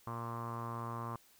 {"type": "tone with low-pass filter", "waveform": "sawtooth", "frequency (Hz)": 116.54, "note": "A#2", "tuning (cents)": 0, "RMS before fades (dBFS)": -41, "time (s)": [0.07, 1.16], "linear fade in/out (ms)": 0, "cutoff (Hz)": 1100, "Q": 9.3, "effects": ["white hiss -65 dBFS RMS until 1.39 s"]}